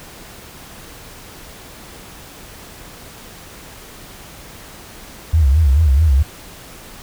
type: tone with vibrato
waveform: sine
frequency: 73.42 Hz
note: D2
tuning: in tune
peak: -9 dBFS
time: 5.33-6.23 s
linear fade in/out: 10 ms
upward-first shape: sine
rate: 4.6 Hz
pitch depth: 200 cents each way
effects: pink hiss -38 dBFS RMS until 7.02 s